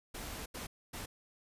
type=noise bursts at uneven times; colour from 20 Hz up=pink; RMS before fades=-43 dBFS; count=3; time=0.14-0.46 / 0.54-0.67 / 0.93-1.06 s; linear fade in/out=10 ms; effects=resampled to 32000 Hz